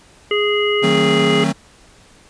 harmonic tone, 415.3 Hz, G#4, in tune, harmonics 1 / 3 / 5 / 7, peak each -16 / -25 / -22 / -22 dBFS, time 0.31-1.44 s, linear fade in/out 2 ms
square chord, D# diminished seventh, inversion none, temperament just, 155.56 / 186.68 / 224 / 268.8 Hz, D#3 / F#3 / A3 / C4, 0 / +16 / +31 / +47 cents, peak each -22 dBFS, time 0.82-1.53 s, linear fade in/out 20 ms
effects pink hiss -48 dBFS RMS until 2.29 s + resampled to 22050 Hz

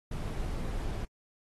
brown noise, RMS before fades -34 dBFS, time 0.11-1.05 s, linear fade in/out 5 ms, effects AAC 32 kbps

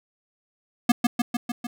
square tone with echo, 240.2 Hz, B3, 48 cents flat, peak -14 dBFS, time 0.89-0.92 s, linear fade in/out 5 ms, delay 150 ms, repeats 5, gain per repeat -3 dB, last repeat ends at 1.67 s, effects none

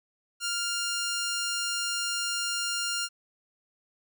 10% pulse tone, 1400 Hz, F6, 4 cents sharp, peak -20 dBFS, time 0.4-3.09 s, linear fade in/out 50 ms, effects none

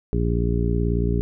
harmonic tone, 58.3 Hz, A#1, 1 cent sharp, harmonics 1 / 2 / 3 / 4 / 5 / 6 / 7, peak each -22 / -25 / -26 / -31 / -31 / -34 / -28 dBFS, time 0.13-1.21 s, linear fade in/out 0 ms, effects none

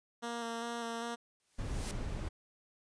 10% pulse tone with vibrato, 233.1 Hz, A#3, in tune, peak -29 dBFS, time 0.22-1.16 s, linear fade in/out 20 ms, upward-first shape square, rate 2.5 Hz, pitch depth 16 cents each way
white noise with exponential growth, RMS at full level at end -40 dBFS, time 1.4-1.91 s, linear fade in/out 0 ms, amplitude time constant 110 ms
brown noise, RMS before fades -38 dBFS, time 1.58-2.29 s, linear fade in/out 10 ms
effects resampled to 22050 Hz

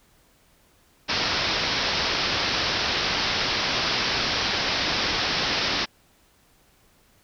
white low-pass noise, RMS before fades -25 dBFS, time 1.08-5.86 s, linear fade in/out 20 ms, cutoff 5500 Hz, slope 96 dB/octave, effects pink hiss -60 dBFS RMS until 7.23 s

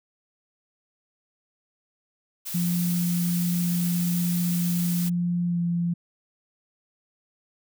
blue noise, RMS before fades -33 dBFS, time 2.45-5.1 s, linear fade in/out 20 ms
sine tone with pitch glide, 174.61 to 172.01 Hz, F3 to F3, 0 to -26 cents, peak -22 dBFS, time 2.54-5.94 s, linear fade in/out 10 ms, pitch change -26 cents, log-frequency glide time 5.46-5.6 s
effects none

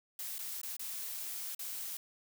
blue noise with dropouts, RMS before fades -41 dBFS, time 0.19-1.97 s, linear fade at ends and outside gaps 2 ms, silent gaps 0.383-0.39 / 0.615-0.632 / 0.767-0.794 / 1.549-1.592 s, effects none

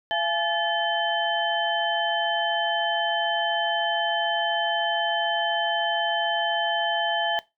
sine tone cluster, 681 / 845 / 1738 / 3078 Hz, F5 / G#5 / A6 / G7, -44 / +30 / -22 / -32 cents, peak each -28 dBFS, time 0.11-7.39 s, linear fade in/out 0 ms, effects noise-tail reverb RT60 0.2 s tail -18 dB re dry

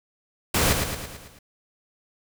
pink noise with echo, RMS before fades -21 dBFS, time 0.54-0.73 s, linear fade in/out 5 ms, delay 110 ms, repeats 6, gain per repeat -5 dB, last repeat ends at 1.39 s, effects none

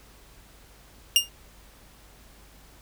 sawtooth tone with exponential decay, 2823 Hz, F7, 18 cents sharp, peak -9 dBFS, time 1.16-1.29 s, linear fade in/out 1 ms, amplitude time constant 27 ms, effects added 50 Hz sine -54 dBFS peak until 2.81 s + pink hiss -54 dBFS RMS until 2.81 s

